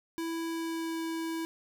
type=tone with pitch glide; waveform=square; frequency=330 to 327.3 Hz; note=E4 to E4; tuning=+2 to -12 cents; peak=-33 dBFS; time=0.18-1.45 s; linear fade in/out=0 ms; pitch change=-14 cents; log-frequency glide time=0.47-1.04 s; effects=none